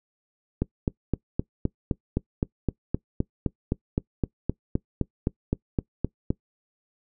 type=click train; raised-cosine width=3 ms; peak=-10 dBFS; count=23; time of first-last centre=0.62-6.305 s; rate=3.87 Hz; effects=noise-tail reverb RT60 0.1 s tail -22 dB re dry